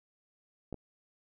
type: clicks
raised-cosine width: 2 ms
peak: -25 / -30 dBFS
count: 2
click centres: 0.727 / 0.743 s
effects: none